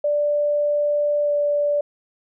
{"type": "tone with pitch glide", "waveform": "sine", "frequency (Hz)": [587.3, 583.2], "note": ["D5", "D5"], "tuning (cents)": [0, -12], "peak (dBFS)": -17, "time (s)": [0.04, 1.81], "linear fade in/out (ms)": 5, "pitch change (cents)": -12, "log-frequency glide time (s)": [1.23, 1.31], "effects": []}